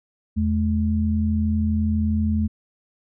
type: tone pair together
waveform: sine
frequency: 82.2 / 214.6 Hz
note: E2 / A3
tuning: -4 / -43 cents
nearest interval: octave + perfect fourth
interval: 1661 cents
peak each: -21 dBFS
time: 0.36-2.48 s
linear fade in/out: 20 ms
effects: none